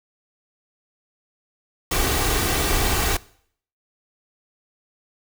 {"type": "noise with comb filter", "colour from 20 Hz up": "pink", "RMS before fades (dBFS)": -21, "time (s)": [1.91, 3.17], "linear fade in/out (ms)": 5, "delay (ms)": 2.6, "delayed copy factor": 0.5, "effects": ["noise-tail reverb RT60 0.6 s tail -21 dB re dry"]}